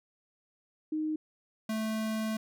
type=tone pair in turn; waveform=sine / square; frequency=309.9 / 219.1 Hz; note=D#4 / A3; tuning=-7 / -7 cents; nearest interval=tritone; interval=600 cents; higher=first; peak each=-29 / -31 dBFS; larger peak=first; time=0.92-1.16 / 1.69-2.37 s; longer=second; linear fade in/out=5 ms; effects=none